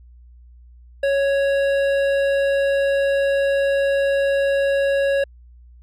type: tone with hard clipping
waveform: sine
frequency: 554.4 Hz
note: C#5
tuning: in tune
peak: -18 dBFS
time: 1.03-5.24 s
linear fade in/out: 5 ms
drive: 11 dB
effects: added 60 Hz sine -43 dBFS peak until 5.82 s

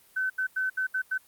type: tone bursts at uneven times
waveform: sine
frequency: 1522 Hz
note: F#6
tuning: 48 cents sharp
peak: -25 dBFS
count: 6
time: 0.16-0.3 / 0.38-0.47 / 0.56-0.7 / 0.77-0.87 / 0.94-1.02 / 1.11-1.18 s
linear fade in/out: 10 ms
effects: white hiss -59 dBFS RMS until 1.27 s + Opus 32 kbps

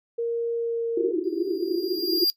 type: tone with pitch glide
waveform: sine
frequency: 466.2 to 461.9 Hz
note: A#4 to A#4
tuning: 0 to -16 cents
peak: -23 dBFS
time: 0.18-1.12 s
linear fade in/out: 10 ms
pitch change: -16 cents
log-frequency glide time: 0.54-0.87 s
type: band-pass noise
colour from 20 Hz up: white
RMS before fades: -26 dBFS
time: 0.97-2.25 s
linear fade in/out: 5 ms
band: 330 to 380 Hz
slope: 96 dB/octave
type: tone with exponential growth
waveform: square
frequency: 4797 Hz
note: D8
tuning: 36 cents sharp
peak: -18 dBFS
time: 1.24-2.3 s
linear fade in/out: 0 ms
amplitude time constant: 230 ms
effects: noise-tail reverb RT60 0.1 s tail -20 dB re dry

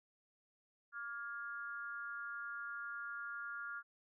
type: tone with amplitude modulation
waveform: sine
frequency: 1407 Hz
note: F6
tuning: 12 cents sharp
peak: -38 dBFS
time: 0.92-3.83 s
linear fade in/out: 50 ms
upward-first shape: sine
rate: 248 Hz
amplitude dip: 90%
effects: none

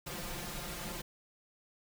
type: noise with comb filter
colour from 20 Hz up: pink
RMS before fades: -41 dBFS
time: 0.06-1.02 s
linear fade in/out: 10 ms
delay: 5.7 ms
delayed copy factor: +0.95
effects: none

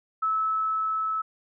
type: tone with level ramp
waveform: sine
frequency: 1302 Hz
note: E6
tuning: 22 cents flat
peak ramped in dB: -22 to -25 dBFS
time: 0.22-1.22 s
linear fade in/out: 10 ms
effects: none

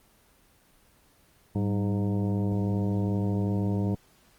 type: harmonic tone with a mistuned harmonic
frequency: 102.6 Hz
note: G#2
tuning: 21 cents flat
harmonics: 1 / 2 / 3 / 4 / 5 / 6 / 7 / 9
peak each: -27 / -28 / -34 / -37 / -41 / -44 / -45 / -46 dBFS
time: 1.55-3.95 s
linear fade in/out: 5 ms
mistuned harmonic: 2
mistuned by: -85 cents
effects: pink hiss -61 dBFS RMS until 4.38 s + Opus 24 kbps

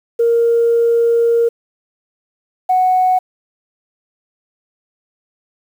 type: tone pair in turn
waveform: sine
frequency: 466.2 / 740 Hz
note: A#4 / F#5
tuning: 0 / 0 cents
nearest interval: minor sixth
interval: 800 cents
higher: second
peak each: -9 dBFS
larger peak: neither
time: 0.19-1.49 / 2.69-3.19 s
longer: first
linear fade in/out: 10 ms
effects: tanh soft clip ceiling -5 dBFS + 7-bit

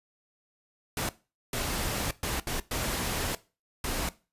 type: noise bursts at uneven times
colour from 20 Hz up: pink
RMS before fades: -31 dBFS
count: 6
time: 0.97-1.09 / 1.53-2.11 / 2.23-2.4 / 2.47-2.6 / 2.71-3.35 / 3.84-4.09 s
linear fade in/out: 2 ms
effects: noise-tail reverb RT60 0.3 s tail -18 dB re dry + resampled to 32000 Hz

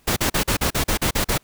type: noise bursts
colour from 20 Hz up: pink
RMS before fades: -20 dBFS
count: 10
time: 0.07-1.38 s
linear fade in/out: 10 ms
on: 95 ms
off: 40 ms
effects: pink hiss -58 dBFS RMS until 1.43 s

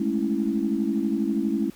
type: chord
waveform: sine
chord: A major seventh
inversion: third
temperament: equal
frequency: 207.7 / 220 / 277.2 / 329.6 Hz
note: G#3 / A3 / C#4 / E4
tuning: 0 / 0 / 0 / 0 cents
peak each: -27 dBFS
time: 0-1.7 s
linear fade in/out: 5 ms
effects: tanh soft clip ceiling -11 dBFS + pink hiss -52 dBFS RMS until 1.75 s

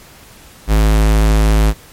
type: tone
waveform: square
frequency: 53.2 Hz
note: G#1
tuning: 42 cents sharp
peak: -9 dBFS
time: 0.67-1.74 s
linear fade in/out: 50 ms
effects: pink hiss -41 dBFS RMS until 1.92 s + MP3 64 kbps

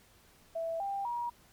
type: tone with pitch steps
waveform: sine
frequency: 659.3 / 793.2 / 954.2 Hz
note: E5 / G5 / A#5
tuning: 0 / +20 / +40 cents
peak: -32 dBFS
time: 0.55-1.3 s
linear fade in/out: 10 ms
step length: 250 ms
effects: pink hiss -62 dBFS RMS until 1.52 s + MP3 96 kbps

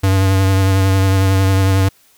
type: tone with vibrato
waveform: square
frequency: 96 Hz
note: G2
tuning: 36 cents flat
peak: -11 dBFS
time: 0.03-1.89 s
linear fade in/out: 10 ms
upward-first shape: triangle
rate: 11 Hz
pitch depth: 28 cents each way
effects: white hiss -52 dBFS RMS until 2.17 s

